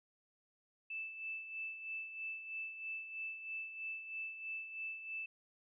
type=tone with tremolo; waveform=sine; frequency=2637 Hz; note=E7; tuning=in tune; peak=-39 dBFS; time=0.9-5.26 s; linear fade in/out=5 ms; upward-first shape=sine; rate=3.1 Hz; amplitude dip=60%; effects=none